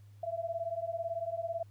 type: beating tone pair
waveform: sine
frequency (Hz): 659.3 / 677.3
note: E5 / E5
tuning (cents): 0 / +47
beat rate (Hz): 18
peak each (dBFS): -37 / -36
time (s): 0.23-1.63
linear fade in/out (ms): 5
effects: added 102 Hz sine -52 dBFS peak until 1.7 s + pink hiss -71 dBFS RMS until 1.7 s